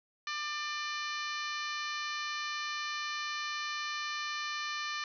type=harmonic tone with a mistuned harmonic; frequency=596 Hz; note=D5; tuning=25 cents sharp; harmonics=2 / 3 / 4 / 5 / 6 / 7 / 8 / 9 / 10; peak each=-39 / -40 / -42 / -45 / -48 / -44 / -49 / -50 / -49 dBFS; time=0.27-5.04 s; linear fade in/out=2 ms; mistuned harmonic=8; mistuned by=-28 cents; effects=none